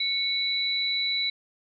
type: tone pair together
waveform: sine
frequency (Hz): 2217 / 3950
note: C#7 / B7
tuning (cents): 0 / 0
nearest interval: minor seventh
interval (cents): 1000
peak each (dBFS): -30 / -25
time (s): 0-1.3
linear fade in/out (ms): 5
effects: none